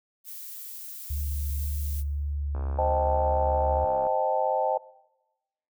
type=noise; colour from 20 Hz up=violet; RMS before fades=-40 dBFS; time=0.24-2.04 s; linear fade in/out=50 ms
type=tone with vibrato; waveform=sine; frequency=72.1 Hz; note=D2; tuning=31 cents flat; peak=-27 dBFS; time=1.1-3.85 s; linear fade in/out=5 ms; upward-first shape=sine; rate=1.9 Hz; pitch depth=10 cents each way
type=click train; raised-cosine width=1 ms; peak=-26 dBFS; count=103; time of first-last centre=2.55-4.068 s; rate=67.2 Hz
type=chord; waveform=sine; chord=A half-diminished seventh; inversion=first; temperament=equal; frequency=523.3 / 622.3 / 784 / 880 Hz; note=C5 / Eb5 / G5 / A5; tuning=0 / 0 / 0 / 0 cents; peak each=-28 dBFS; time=2.78-4.78 s; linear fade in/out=10 ms
effects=noise-tail reverb RT60 1.0 s tail -21 dB re dry

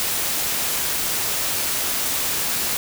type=noise; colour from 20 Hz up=white; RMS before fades=-23 dBFS; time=0-2.77 s; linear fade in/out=0 ms; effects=none

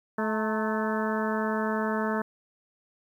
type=harmonic tone with a mistuned harmonic; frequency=217.1 Hz; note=A3; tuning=23 cents flat; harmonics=1 / 2 / 3 / 4 / 5 / 6 / 7 / 8; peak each=-29 / -32 / -34 / -35 / -36 / -37 / -37 / -38 dBFS; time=0.18-2.22 s; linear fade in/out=5 ms; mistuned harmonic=4; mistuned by=+56 cents; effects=10-bit

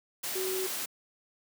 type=tone in noise; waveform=sine; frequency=376.2 Hz; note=F#4; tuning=29 cents sharp; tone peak=-31 dBFS; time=0.35-0.67 s; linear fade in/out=10 ms; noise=white; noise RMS=-35 dBFS; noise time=0.23-0.86 s; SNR=+1 dB; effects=high-pass 200 Hz 12 dB/octave

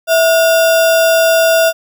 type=tone with sample-and-hold; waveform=sine; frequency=656 Hz; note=E5; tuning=9 cents flat; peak=-7 dBFS; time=0.07-1.73 s; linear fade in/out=50 ms; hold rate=2100 Hz; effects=none

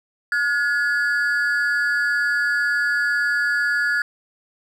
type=ring-modulated tone; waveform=triangle; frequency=1568 Hz; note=G6; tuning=in tune; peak=-13 dBFS; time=0.32-4.02 s; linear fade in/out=2 ms; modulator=131 Hz; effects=none

